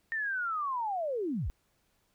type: linear sweep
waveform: sine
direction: down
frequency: 1833 to 34.96 Hz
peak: -30 dBFS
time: 0.12-1.5 s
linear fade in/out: 0 ms
effects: pink hiss -73 dBFS RMS until 2.14 s